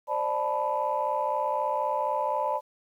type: tone cluster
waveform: sine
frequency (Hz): 531 / 595 / 874 / 989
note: C5 / D5 / A5 / B5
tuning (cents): +25 / +22 / -12 / +2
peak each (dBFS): -33 / -30 / -29 / -29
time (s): 0.07-2.61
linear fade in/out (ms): 50
effects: tanh soft clip ceiling -16 dBFS + 10-bit